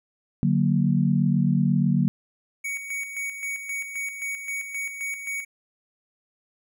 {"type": "chord", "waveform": "sine", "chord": "D augmented", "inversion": "none", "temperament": "equal", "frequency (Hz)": [146.83, 185, 233.1], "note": ["D3", "F#3", "A#3"], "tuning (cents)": [0, 0, 0], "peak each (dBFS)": [-22, -22, -24], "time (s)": [0.43, 2.08], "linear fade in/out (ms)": 0}
{"type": "tone with tremolo", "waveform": "square", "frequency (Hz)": 2242, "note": "C#7", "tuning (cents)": 19, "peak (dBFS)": -28, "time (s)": [2.64, 5.45], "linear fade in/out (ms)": 10, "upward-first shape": "square", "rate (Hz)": 3.8, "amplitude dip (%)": 55}
{"effects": []}